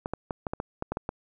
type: clicks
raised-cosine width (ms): 1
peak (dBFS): -16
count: 10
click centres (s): 0.059 / 0.136 / 0.308 / 0.468 / 0.535 / 0.601 / 0.824 / 0.92 / 0.971 / 1.091
effects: none